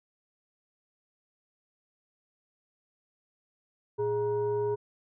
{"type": "tone with frequency modulation", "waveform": "sine", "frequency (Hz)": 415.3, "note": "G#4", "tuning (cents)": 0, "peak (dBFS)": -26, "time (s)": [3.98, 4.76], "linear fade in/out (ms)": 20, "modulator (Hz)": 531, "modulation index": 0.52, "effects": []}